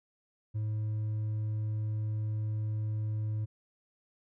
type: tone with hard clipping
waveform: sine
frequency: 107.5 Hz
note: A2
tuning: 40 cents flat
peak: -31 dBFS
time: 0.54-3.46 s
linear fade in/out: 20 ms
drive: 2 dB
effects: none